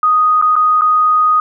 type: tone with dropouts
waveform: sine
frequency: 1244.5 Hz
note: D#6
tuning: in tune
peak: -8 dBFS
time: 0.03-1.4 s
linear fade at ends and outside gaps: 2 ms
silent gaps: 0.415-0.423 / 0.556-0.563 / 0.811-0.818 s
effects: none